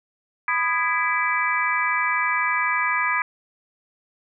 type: harmonic tone with a mistuned harmonic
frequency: 332 Hz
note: E4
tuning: 12 cents sharp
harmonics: 3 / 4 / 5 / 6 / 7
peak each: -26 / -26 / -26 / -26 / -26 dBFS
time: 0.48-3.22 s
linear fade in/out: 2 ms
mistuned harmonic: 4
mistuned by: -130 cents
effects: none